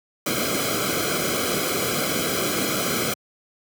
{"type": "noise with comb filter", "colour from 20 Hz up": "pink", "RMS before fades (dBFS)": -24, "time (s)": [0.26, 3.14], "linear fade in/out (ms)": 5, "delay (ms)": 1.1, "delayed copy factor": -0.9, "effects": ["high-pass 100 Hz 12 dB/octave"]}